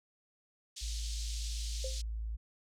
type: band-pass noise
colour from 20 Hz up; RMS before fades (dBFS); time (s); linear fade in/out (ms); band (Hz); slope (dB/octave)
pink; -45; 0.76-2.02; 10; 3600 to 7700; 24
type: tone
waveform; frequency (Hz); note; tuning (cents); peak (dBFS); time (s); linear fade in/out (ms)
sine; 55; A1; 0; -35; 0.81-2.37; 20
type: tone with exponential decay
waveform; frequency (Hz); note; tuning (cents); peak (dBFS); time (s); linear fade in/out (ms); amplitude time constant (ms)
sine; 523.3; C5; 0; -35; 1.84-2.01; 5; 36
effects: none